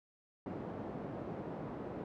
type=band-pass noise; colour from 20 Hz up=pink; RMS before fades=-43 dBFS; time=0.46-2.04 s; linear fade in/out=2 ms; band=160 to 690 Hz; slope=12 dB/octave; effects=none